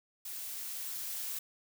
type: noise with level ramp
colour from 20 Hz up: blue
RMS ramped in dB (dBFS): -42 to -38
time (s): 0.25-1.39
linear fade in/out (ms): 5
effects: none